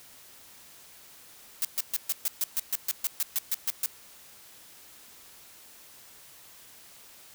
blue noise bursts, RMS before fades -27 dBFS, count 15, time 1.62-3.86 s, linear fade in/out 0 ms, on 28 ms, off 130 ms, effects white hiss -52 dBFS RMS until 7.34 s

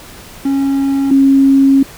triangle / sine tone pair in turn, 274.5 / 272.3 Hz, C#4 / C#4, -17 / -31 cents, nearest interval unison, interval 14 cents, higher first, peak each -9 / -5 dBFS, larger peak second, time 0.45-1.11 / 1.11-1.83 s, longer second, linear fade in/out 5 ms, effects pink hiss -35 dBFS RMS until 1.97 s

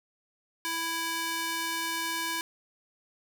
square tone with high-pass filter, 330.3 Hz, E4, 4 cents sharp, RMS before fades -32 dBFS, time 0.65-2.41 s, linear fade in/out 0 ms, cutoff 1100 Hz, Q 0.67, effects 8-bit

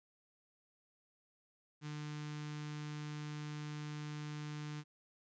sawtooth tone with notch filter, 150 Hz, D3, 37 cents sharp, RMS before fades -44 dBFS, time 1.81-4.84 s, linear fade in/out 50 ms, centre 590 Hz, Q 0.84, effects resampled to 16000 Hz + 13-bit

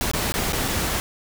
pink noise with dropouts, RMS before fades -24 dBFS, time 0.01-1 s, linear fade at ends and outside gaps 0 ms, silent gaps 0.114-0.135 / 0.321-0.34 / 0.523-0.531 / 0.679-0.683 s, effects none

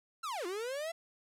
45% pulse linear two-way sweep, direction down then up, 1390 to 338.9 to 680 Hz, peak -36 dBFS, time 0.23-0.92 s, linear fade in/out 10 ms, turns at 0.46 s, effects low-pass 12000 Hz 12 dB/octave + 13-bit

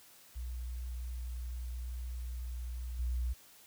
sine tone with level steps, 60.9 Hz, B1, 24 cents flat, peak -37 / -31 dBFS, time 0.35-3.34 s, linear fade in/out 20 ms, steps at 2.99 s, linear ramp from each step 5 ms, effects white hiss -59 dBFS RMS until 3.66 s

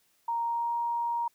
sine tone with pitch glide, 932.3 to 940.4 Hz, A#5 to A#5, 0 to +15 cents, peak -27 dBFS, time 0.28-1.28 s, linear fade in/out 5 ms, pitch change +15 cents, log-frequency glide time 0.42-0.74 s, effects white hiss -69 dBFS RMS until 1.34 s

